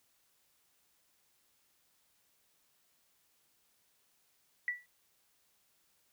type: tone with exponential decay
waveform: sine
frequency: 1957 Hz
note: B6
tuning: 16 cents flat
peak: -28 dBFS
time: 4.68-4.86 s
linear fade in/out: 1 ms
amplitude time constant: 39 ms
effects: white hiss -73 dBFS RMS until 6.12 s